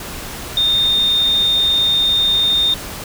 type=tone in noise; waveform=sine; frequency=3650 Hz; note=A#7; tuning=37 cents flat; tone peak=-12 dBFS; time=0.57-2.74 s; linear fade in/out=2 ms; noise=pink; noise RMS=-29 dBFS; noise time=0-3.04 s; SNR=+14 dB; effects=none